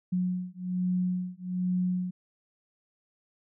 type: beating tone pair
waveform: sine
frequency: 181 / 182.2 Hz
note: F#3 / F#3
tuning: -38 / -26 cents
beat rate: 1.2 Hz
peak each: -30 dBFS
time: 0.12-2.11 s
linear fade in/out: 10 ms
effects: none